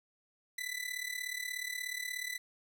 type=tone with amplitude modulation; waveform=sawtooth; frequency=1992 Hz; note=B6; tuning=14 cents sharp; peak=-30 dBFS; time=0.58-2.38 s; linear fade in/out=5 ms; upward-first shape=sine; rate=36.7 Hz; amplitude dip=80%; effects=none